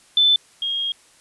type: tone pair in turn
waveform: sine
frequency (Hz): 3520 / 3254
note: A7 / G#7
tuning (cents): 0 / -36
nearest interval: minor second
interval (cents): 136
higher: first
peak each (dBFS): -12 / -21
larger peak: first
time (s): 0.17-0.36 / 0.62-0.92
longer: second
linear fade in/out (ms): 2
effects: white hiss -53 dBFS RMS until 1.2 s + resampled to 24000 Hz